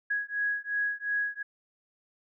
sine beating tone pair, 1661.2 / 1664 Hz, G#6 / G#6, 0 / +3 cents, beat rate 2.8 Hz, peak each -31 / -31 dBFS, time 0.1-1.43 s, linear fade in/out 10 ms, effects none

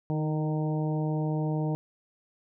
harmonic tone with a mistuned harmonic, 153.9 Hz, D#3, 19 cents flat, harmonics 1 / 2 / 3 / 4 / 5 / 6, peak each -27 / -33 / -37 / -39 / -41 / -43 dBFS, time 0.1-1.75 s, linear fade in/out 0 ms, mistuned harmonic 2, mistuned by +23 cents, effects none

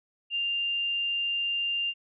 sine tone, 2794 Hz, F7, in tune, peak -26 dBFS, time 0.3-1.94 s, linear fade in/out 50 ms, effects none

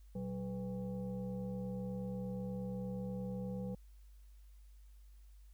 sine tone with frequency modulation, 188.7 Hz, F#3, 34 cents sharp, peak -38 dBFS, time 0.15-3.75 s, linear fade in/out 5 ms, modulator 309 Hz, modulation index 0.92, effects added 50 Hz sine -55 dBFS peak until 5.53 s + white hiss -75 dBFS RMS until 5.53 s

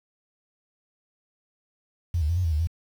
sine tone with pitch steps, 85.5 / 74.8 / 85.4 / 91.4 / 82.1 / 75.5 / 83.1 Hz, F2 / D2 / F2 / F#2 / E2 / D2 / E2, -36 / +32 / -38 / -21 / -6 / +48 / +15 cents, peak -21 dBFS, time 2.14-2.672 s, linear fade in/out 5 ms, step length 76 ms, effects 8-bit

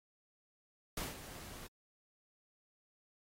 pink noise with ADSR envelope, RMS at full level -39 dBFS, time 0.97-1.67 s, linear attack 3 ms, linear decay 170 ms, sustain -12 dB, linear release 5 ms, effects AAC 48 kbps

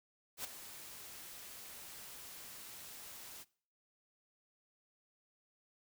white noise with ADSR envelope, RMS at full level -40 dBFS, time 0.37-3.45 s, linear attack 73 ms, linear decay 11 ms, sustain -11 dB, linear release 36 ms, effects noise-tail reverb RT60 0.5 s tail -22 dB re dry

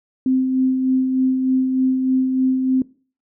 sine tone with tremolo, 260 Hz, C4, 11 cents flat, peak -13 dBFS, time 0.26-2.82 s, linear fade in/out 2 ms, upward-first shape sine, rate 3.3 Hz, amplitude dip 40%, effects noise-tail reverb RT60 0.4 s tail -21 dB re dry

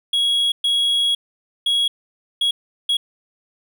triangle tone bursts at uneven times, 3322 Hz, G#7, in tune, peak -14 dBFS, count 5, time 0.13-0.52 / 0.64-1.15 / 1.66-1.88 / 2.41-2.51 / 2.89-2.97 s, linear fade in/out 5 ms, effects none

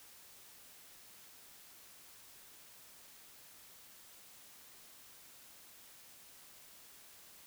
silence, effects white hiss -58 dBFS RMS until 7.46 s

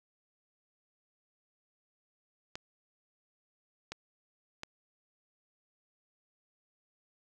clicks, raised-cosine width 0.2 ms, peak -22 dBFS, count 3, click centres 2.555 / 3.92 / 4.634 s, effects none

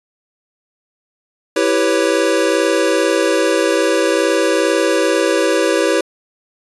square chord, C# half-diminished seventh, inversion first, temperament equal, 329.6 / 392 / 493.9 / 554.4 Hz, E4 / G4 / B4 / C#5, 0 / 0 / 0 / 0 cents, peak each -19 dBFS, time 1.56-6.01 s, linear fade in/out 5 ms, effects resampled to 24000 Hz

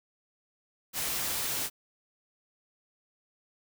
white noise, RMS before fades -32 dBFS, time 0.93-1.7 s, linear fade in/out 50 ms, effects none

